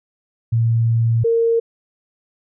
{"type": "tone pair in turn", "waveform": "sine", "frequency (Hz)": [115, 460], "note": ["A#2", "A#4"], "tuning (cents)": [-23, -23], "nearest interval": "2 octaves", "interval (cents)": 2400, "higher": "second", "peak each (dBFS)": -13, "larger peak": "neither", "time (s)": [[0.52, 1.24], [1.24, 1.6]], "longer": "first", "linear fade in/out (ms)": 10, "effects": []}